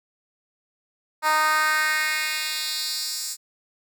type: tone with high-pass filter sweep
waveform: 10% pulse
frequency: 308.9 Hz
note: D#4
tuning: 12 cents flat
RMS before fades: -24 dBFS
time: 1.22-3.37 s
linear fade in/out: 50 ms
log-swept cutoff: 930 to 6700 Hz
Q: 2.1
effects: none